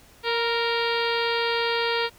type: harmonic tone with a mistuned harmonic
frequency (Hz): 464.9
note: A#4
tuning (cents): -5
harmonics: 1 / 2 / 3 / 4 / 5 / 6 / 7 / 8 / 9 / 10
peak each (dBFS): -26 / -29 / -31 / -32 / -33 / -34 / -34 / -35 / -36 / -36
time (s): 0.23-2.1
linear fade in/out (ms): 50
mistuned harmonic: 2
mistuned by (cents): +23
effects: pink hiss -53 dBFS RMS until 2.18 s